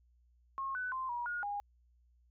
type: tone with pitch steps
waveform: sine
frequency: 1081 / 1498 / 1043 / 959 / 1437 / 816 Hz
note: C#6 / F#6 / C6 / A#5 / F6 / G#5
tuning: -44 / +21 / -6 / +49 / +49 / -31 cents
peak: -35 dBFS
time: 0.58-1.6 s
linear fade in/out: 0 ms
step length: 170 ms
effects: added 60 Hz sine -65 dBFS peak until 2.3 s